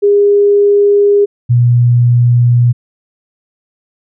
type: tone pair in turn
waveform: sine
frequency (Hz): 406.9 / 120.97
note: G#4 / B2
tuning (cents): -35 / -35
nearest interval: octave + major sixth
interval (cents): 2100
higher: first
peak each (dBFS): -5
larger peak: neither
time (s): 0.02-1.26 / 1.49-2.73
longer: neither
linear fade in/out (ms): 20
effects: none